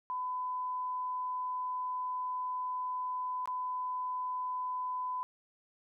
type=tone with dropouts; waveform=sine; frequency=1005 Hz; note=B5; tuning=30 cents sharp; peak=-33 dBFS; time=0.1-5.23 s; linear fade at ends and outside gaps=0 ms; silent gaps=3.457-3.475 s; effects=none